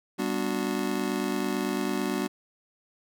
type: chord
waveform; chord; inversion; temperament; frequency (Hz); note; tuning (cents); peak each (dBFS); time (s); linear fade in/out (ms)
square; G major seventh; none; just; 196 / 245 / 294 / 367.5; G3 / B3 / D4 / F#4; 0 / -14 / +2 / -12; -33; 0.18-2.28; 20
effects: none